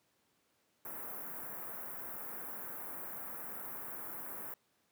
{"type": "band-stop noise", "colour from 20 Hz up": "white", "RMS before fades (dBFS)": -44, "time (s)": [0.85, 4.54], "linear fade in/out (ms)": 2, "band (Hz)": [1600, 13000], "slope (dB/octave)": 24, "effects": ["pink hiss -75 dBFS RMS until 4.91 s", "high-pass 150 Hz 12 dB/octave"]}